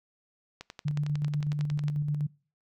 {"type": "click train", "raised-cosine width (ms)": 0.2, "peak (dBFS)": -23, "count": 15, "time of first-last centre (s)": [0.61, 1.883], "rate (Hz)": 11}
{"type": "tone with tremolo", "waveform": "sine", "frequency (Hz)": 147.5, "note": "D3", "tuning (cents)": 8, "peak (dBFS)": -25, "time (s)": [0.85, 2.27], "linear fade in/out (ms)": 10, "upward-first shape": "square", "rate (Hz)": 8.1, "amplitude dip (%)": 35}
{"effects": ["noise-tail reverb RT60 0.4 s tail -24 dB re dry"]}